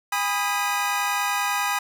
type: chord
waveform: 25% pulse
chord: G# minor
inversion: none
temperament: equal with one note detuned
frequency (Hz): 813 / 987.8 / 1244.5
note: G#5 / B5 / D#6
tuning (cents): -37 / 0 / 0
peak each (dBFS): -23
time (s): 0.12-1.79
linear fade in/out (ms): 5
effects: none